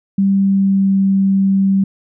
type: tone with pitch glide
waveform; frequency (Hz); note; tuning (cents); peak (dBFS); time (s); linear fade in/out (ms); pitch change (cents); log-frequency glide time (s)
sine; 196 to 194.31; G3 to G3; 0 to -15; -10; 0.18-1.84; 5; -15; 0.29-0.95
effects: none